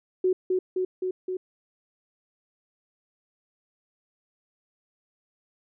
sine tone with echo, 370 Hz, F#4, in tune, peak -19 dBFS, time 0.24-0.33 s, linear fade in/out 5 ms, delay 260 ms, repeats 4, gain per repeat -2 dB, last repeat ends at 1.37 s, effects none

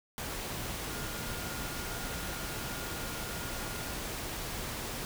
sine tone in noise, 1421 Hz, F6, 30 cents sharp, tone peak -47 dBFS, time 0.9-3.95 s, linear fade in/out 0 ms, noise pink, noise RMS -38 dBFS, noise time 0.18-5.05 s, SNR -12 dB, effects none

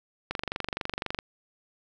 click train, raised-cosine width 0.3 ms, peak -14 dBFS, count 22, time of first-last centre 0.31-1.189 s, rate 23.9 Hz, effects none

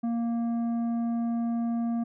triangle tone with tanh clipping, 233.1 Hz, A#3, in tune, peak -27 dBFS, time 0.03-2.04 s, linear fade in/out 10 ms, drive 12 dB, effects none

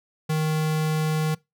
square tone, 155.9 Hz, D#3, 4 cents sharp, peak -22 dBFS, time 0.29-1.35 s, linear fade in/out 10 ms, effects noise-tail reverb RT60 0.2 s tail -22 dB re dry

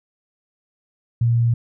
sine tone, 117.5 Hz, A#2, 14 cents sharp, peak -14 dBFS, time 1.21-1.54 s, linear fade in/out 5 ms, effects none

